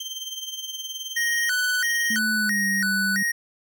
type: tone with tremolo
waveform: 30% pulse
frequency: 3136 Hz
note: G7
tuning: in tune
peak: -25 dBFS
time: 0-2.19 s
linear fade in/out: 5 ms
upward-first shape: triangle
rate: 19 Hz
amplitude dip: 70%
type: tone with vibrato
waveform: square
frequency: 1670 Hz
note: G#6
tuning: 9 cents sharp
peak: -22 dBFS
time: 1.16-3.32 s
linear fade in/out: 10 ms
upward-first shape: square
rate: 1.5 Hz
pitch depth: 200 cents each way
type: tone with pitch glide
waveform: sine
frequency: 220.1 to 196.09 Hz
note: A3 to G3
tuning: +1 to +1 cents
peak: -27 dBFS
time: 2.1-3.23 s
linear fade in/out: 5 ms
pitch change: -200 cents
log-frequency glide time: 2.32-2.66 s
effects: none